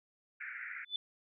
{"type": "band-pass noise", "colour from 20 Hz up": "white", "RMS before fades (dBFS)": -44, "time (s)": [0.4, 0.85], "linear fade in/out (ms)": 10, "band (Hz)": [1400, 2300], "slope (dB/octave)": 96}
{"type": "tone with exponential growth", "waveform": "sine", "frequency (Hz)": 3497, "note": "A7", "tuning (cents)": -11, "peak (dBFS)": -29, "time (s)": [0.85, 0.96], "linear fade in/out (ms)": 2, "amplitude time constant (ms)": 23}
{"effects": []}